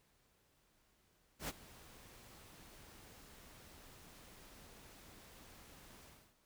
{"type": "noise with ADSR envelope", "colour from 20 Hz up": "pink", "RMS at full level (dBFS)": -40, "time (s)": [1.39, 6.36], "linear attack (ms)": 96, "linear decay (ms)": 30, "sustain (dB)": -19, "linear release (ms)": 310, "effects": ["pink hiss -74 dBFS RMS until 6.45 s"]}